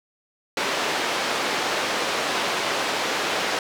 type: band-pass noise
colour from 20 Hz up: pink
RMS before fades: -25 dBFS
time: 0.57-3.59 s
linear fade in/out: 2 ms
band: 420 to 4800 Hz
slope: 12 dB/octave
effects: none